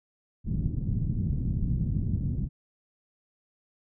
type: low-pass noise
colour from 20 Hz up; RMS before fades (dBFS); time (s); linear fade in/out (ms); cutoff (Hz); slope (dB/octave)
white; -28; 0.44-2.49; 50; 180; 24
effects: none